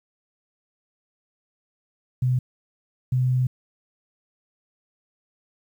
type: tone pair in turn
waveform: sine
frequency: 126.5 / 127.18 Hz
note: B2 / C3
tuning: +42 / -49 cents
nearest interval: unison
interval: 9 cents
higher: second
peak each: -18 dBFS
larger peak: neither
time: 2.22-2.39 / 3.12-3.47 s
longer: second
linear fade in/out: 5 ms
effects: 9-bit